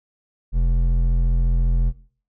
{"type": "tone with hard clipping", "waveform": "sine", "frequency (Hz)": 42.73, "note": "F1", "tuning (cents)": -37, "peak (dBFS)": -17, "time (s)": [0.52, 1.93], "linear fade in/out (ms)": 50, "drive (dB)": 8, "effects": ["noise-tail reverb RT60 0.5 s tail -20 dB re dry"]}